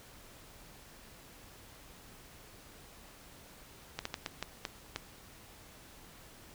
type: slowing click train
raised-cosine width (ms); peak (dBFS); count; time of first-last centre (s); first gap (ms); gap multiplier
0.2; -18; 7; 3.99-4.961; 64; 1.37
effects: pink hiss -55 dBFS RMS until 6.54 s

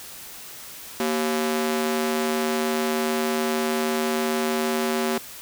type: ring-modulated tone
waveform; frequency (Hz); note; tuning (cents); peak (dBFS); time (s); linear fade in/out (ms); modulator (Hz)
sawtooth; 309.7; D#4; -8; -15; 1-5.18; 2; 75.8
effects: white hiss -40 dBFS RMS until 5.41 s

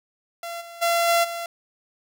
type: tone with level steps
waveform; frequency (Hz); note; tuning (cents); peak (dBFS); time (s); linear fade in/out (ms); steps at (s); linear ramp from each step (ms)
sawtooth; 682; F5; -41; -27 / -35 / -15 / -13 / -25; 0.43-1.46; 2; 0.6 / 0.81 / 1.07 / 1.23; 20
effects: none

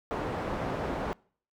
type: low-pass noise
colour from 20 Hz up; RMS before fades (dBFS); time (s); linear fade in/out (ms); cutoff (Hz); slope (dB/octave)
white; -33; 0.11-1.13; 0; 790; 12
effects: noise-tail reverb RT60 0.5 s tail -25 dB re dry

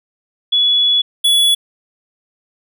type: tone pair in turn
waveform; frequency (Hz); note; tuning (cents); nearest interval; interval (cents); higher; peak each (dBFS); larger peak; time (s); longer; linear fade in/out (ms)
sine / square; 3400 / 3400; G#7 / G#7; +40 / +40; unison; 0; neither; -10 / -10; neither; 0.52-1.02 / 1.24-1.55; first; 10
effects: none

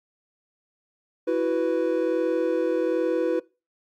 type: chord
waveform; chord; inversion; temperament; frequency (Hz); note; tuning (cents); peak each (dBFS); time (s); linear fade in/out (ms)
triangle; E suspended second; none; just; 329.6 / 370.8 / 494.4; E4 / F#4 / B4; 0 / +4 / +2; -24 / -25 / -22; 1.27-3.4; 10
effects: noise-tail reverb RT60 0.3 s tail -23 dB re dry + Opus 48 kbps

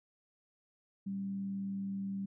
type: tone with frequency modulation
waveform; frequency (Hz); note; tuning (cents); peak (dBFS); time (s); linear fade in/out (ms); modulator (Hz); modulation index
sine; 196; G3; 0; -35; 1.06-2.26; 10; 80.9; 0.2
effects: none

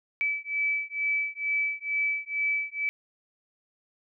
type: beating tone pair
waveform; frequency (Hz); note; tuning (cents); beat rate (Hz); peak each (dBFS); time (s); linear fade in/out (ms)
sine; 2302 / 2304.2; D7 / D7; -35 / -34; 2.2; -29; 0.21-2.89; 0
effects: none

